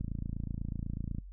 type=click train; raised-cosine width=5 ms; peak=-24 dBFS; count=34; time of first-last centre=0.01-1.184 s; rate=28.1 Hz; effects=noise-tail reverb RT60 0.1 s tail -21 dB re dry + added 46 Hz sine -44 dBFS peak until 1.32 s